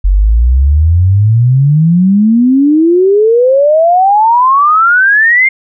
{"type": "exponential sweep", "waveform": "sine", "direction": "up", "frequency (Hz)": [45, 2140], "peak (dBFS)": -4, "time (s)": [0.04, 5.49], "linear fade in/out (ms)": 10, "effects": []}